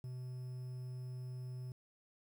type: tone with quantisation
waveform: triangle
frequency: 126.5 Hz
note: B2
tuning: 42 cents sharp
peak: -40 dBFS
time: 0.04-1.72 s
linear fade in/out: 2 ms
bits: 11
effects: none